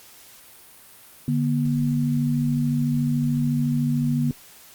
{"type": "tone pair together", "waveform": "sine", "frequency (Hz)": [146.22, 240], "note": ["D3", "B3"], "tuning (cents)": [-7, -49], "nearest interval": "major sixth", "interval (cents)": 858, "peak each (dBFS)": -22, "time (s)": [1.28, 4.31], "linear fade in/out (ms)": 2, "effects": ["white hiss -48 dBFS RMS until 4.74 s", "Opus 48 kbps"]}